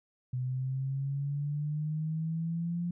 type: exponential sweep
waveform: sine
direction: up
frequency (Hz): 125.6 to 175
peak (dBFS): -30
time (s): 0.33-2.91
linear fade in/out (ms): 5
effects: none

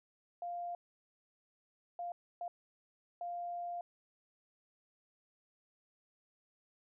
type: tone bursts at uneven times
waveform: sine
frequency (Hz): 698.5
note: F5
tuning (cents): 0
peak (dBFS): -38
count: 4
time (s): 0.42-0.75 / 1.99-2.12 / 2.41-2.48 / 3.21-3.81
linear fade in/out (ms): 2
effects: none

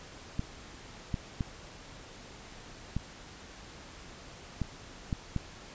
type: clicks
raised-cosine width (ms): 5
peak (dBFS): -18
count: 7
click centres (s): 0.394 / 1.142 / 1.408 / 2.966 / 4.617 / 5.128 / 5.363
effects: pink hiss -49 dBFS RMS until 5.74 s + resampled to 16000 Hz

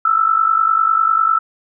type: tone with amplitude modulation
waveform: sine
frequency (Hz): 1319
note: E6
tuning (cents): +1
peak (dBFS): -8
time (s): 0.05-1.39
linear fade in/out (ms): 5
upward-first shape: sine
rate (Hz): 50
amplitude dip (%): 75
effects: none

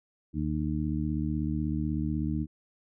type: harmonic tone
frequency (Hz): 76.2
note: D#2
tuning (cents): -36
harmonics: 1 / 2 / 3 / 4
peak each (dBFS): -33 / -32 / -33 / -33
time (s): 0.33-2.47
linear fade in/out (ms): 50
effects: none

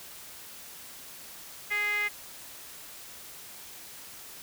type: tone with band-pass filter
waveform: sawtooth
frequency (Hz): 414.6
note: G#4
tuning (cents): -3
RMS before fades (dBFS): -29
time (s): 1.7-2.09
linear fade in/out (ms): 20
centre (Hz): 2100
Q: 8.6
effects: white hiss -46 dBFS RMS until 4.42 s

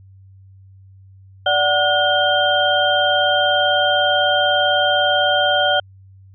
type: tone cluster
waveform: sine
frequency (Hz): 587 / 745 / 1446 / 3159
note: D5 / F#5 / F#6 / G7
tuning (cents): -1 / +12 / -40 / +13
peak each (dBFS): -19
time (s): 1.46-5.8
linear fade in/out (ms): 5
effects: added 96 Hz sine -42 dBFS peak until 6.34 s

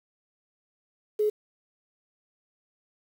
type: tone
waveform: sine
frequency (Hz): 423.5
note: G#4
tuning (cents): +34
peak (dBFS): -21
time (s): 1.19-1.3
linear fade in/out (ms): 10
effects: 8-bit

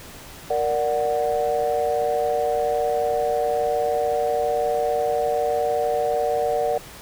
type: chord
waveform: sine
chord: Bb augmented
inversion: none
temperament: equal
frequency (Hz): 466.2 / 587.3 / 740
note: Bb4 / D5 / F#5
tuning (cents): 0 / 0 / 0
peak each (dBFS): -23 / -23 / -23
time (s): 0.5-6.78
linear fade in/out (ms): 5
effects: tanh soft clip ceiling -12 dBFS + pink hiss -41 dBFS RMS until 7.01 s

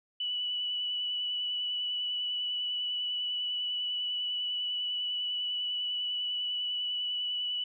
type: tone with vibrato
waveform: sine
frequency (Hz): 2960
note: F#7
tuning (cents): 0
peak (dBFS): -30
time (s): 0.2-7.64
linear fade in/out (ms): 5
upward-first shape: square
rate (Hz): 10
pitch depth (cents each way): 10
effects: none

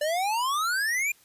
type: exponential sweep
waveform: square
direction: up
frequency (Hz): 580 to 2451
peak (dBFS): -25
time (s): 0.01-1.12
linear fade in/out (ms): 5
effects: white hiss -59 dBFS RMS until 1.24 s + resampled to 32000 Hz

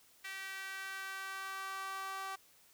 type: tone with high-pass filter sweep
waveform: sawtooth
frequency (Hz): 386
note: G4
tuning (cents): -27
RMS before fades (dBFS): -43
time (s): 0.24-2.36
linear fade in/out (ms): 10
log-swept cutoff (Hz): 1900 to 980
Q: 2.9
effects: white hiss -65 dBFS RMS until 2.73 s

